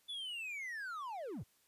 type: linear sweep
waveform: triangle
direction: down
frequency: 3500 to 63.5 Hz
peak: -39 dBFS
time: 0.08-1.44 s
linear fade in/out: 20 ms
effects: white hiss -72 dBFS RMS until 1.67 s + resampled to 32000 Hz